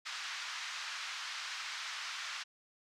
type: band-pass noise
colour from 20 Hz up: pink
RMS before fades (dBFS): -42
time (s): 0.05-2.44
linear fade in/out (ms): 20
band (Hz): 1200 to 5900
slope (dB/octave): 24
effects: none